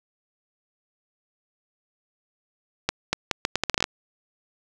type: accelerating click train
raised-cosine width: 0.2 ms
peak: -4 dBFS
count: 12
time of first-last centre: 2.89-3.841 s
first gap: 240 ms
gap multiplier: 0.76
effects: none